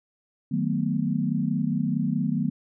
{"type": "chord", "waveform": "sine", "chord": "B dominant seventh", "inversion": "first", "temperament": "just", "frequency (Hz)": [154.34, 185.21, 222.2, 246.9], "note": ["D#3", "F#3", "A3", "B3"], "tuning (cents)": [-14, 2, 17, 0], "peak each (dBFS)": -28, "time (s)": [0.51, 2.5], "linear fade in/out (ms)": 10, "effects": []}